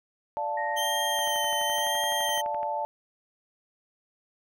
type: chord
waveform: sine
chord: D minor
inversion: none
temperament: equal with one note detuned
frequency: 587.3 / 696.4 / 880 Hz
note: D5 / F5 / A5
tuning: 0 / -5 / 0 cents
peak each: -33 / -35 / -29 dBFS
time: 0.37-2.85 s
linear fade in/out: 0 ms
type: tone with pitch glide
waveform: sine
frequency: 1864.7 to 1896.2 Hz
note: A#6 to A#6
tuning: 0 to +29 cents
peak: -33 dBFS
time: 0.57-2.41 s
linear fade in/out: 5 ms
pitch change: +29 cents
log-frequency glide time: 1.49-2.06 s
type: tone with vibrato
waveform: sawtooth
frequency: 3136 Hz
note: G7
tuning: in tune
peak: -26 dBFS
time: 0.76-2.42 s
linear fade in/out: 20 ms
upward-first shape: sine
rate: 0.96 Hz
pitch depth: 30 cents each way
type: click train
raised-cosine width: 0.5 ms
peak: -28 dBFS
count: 18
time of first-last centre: 1.19-2.631 s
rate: 11.8 Hz
effects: none